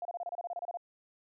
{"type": "tone bursts", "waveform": "sine", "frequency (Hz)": 698.5, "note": "F5", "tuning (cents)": 0, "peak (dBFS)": -34, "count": 13, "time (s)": [0.02, 0.772], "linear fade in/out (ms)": 2, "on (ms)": 32, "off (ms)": 28, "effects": []}